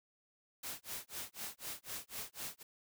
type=noise with tremolo; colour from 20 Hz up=white; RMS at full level=-42 dBFS; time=0.63-2.63 s; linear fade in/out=5 ms; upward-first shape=sine; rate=4 Hz; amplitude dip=100%; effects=none